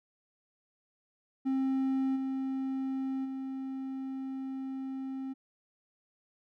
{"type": "tone with level steps", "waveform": "triangle", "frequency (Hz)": 265.9, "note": "C4", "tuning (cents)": 28, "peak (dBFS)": [-25, -29, -33], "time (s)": [1.45, 5.34], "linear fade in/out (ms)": 20, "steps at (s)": [2.15, 3.24], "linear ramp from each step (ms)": 20, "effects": []}